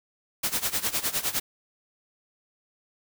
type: noise with tremolo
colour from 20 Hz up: white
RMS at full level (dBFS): -25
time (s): 0.43-1.4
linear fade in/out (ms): 10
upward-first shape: sine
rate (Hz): 9.8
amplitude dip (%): 85
effects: none